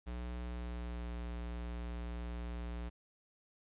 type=tone with pitch glide; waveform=square; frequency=60.4 to 59.23 Hz; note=B1 to A#1; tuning=-38 to +28 cents; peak=-40 dBFS; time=0.06-2.9 s; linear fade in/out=20 ms; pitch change=-34 cents; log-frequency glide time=0.44-1.06 s; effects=resampled to 8000 Hz + 12-bit